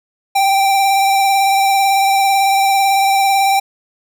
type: tone with vibrato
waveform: square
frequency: 784 Hz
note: G5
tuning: in tune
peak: -11 dBFS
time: 0.35-3.6 s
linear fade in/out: 10 ms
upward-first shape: sine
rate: 18 Hz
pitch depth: 22 cents each way
effects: none